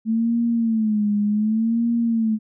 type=tone with vibrato; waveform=sine; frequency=220 Hz; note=A3; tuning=in tune; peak=-17 dBFS; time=0.05-2.39 s; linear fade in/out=50 ms; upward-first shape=sine; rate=0.67 Hz; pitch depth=110 cents each way; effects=none